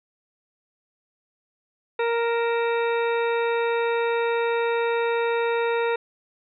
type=harmonic tone with a mistuned harmonic; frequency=466.2 Hz; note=A#4; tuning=in tune; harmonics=1 / 2 / 3 / 4 / 5 / 6 / 8; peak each=-22 / -28 / -32 / -34 / -36 / -38 / -40 dBFS; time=1.99-5.96 s; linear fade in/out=5 ms; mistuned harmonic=6; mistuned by=-87 cents; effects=none